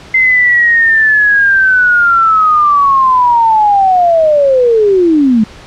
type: linear sweep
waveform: sine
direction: down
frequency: 2076 to 207.7 Hz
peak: -5 dBFS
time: 0.14-5.44 s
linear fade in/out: 5 ms
effects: pink hiss -34 dBFS RMS until 5.66 s + low-pass 5000 Hz 12 dB/octave